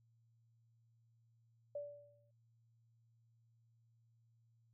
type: tone with exponential decay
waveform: sine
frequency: 580 Hz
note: D5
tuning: 22 cents flat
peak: -39 dBFS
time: 1.75-2.31 s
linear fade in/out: 5 ms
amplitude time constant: 120 ms
effects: added 115 Hz sine -70 dBFS peak until 4.73 s